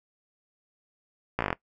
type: slowing click train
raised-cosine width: 0.5 ms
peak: -11 dBFS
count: 8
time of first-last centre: 1.39-1.528 s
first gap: 16 ms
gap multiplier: 1.07
effects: noise-tail reverb RT60 0.1 s tail -20 dB re dry